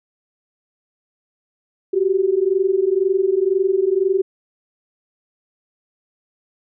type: tone pair together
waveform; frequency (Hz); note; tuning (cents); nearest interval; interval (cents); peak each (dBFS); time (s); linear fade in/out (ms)
sine; 370 / 392; F#4 / G4; 0 / 0; minor second; 100; -18 / -17; 1.93-4.22; 10
effects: none